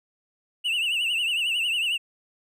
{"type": "tone with vibrato", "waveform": "triangle", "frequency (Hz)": 2794, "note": "F7", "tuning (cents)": 0, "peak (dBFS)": -21, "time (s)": [0.64, 1.98], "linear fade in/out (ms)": 20, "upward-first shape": "triangle", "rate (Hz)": 11, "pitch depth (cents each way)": 130, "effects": []}